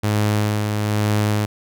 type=tone with tremolo; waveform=sawtooth; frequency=105.3 Hz; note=G#2; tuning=24 cents sharp; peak=-12 dBFS; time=0.03-1.46 s; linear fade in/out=10 ms; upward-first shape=sine; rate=1.1 Hz; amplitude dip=35%; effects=none